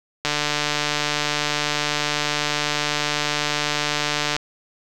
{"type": "click train", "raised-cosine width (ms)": 0.2, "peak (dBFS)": -4, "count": 610, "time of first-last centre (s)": [0.25, 4.365], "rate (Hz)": 148, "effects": []}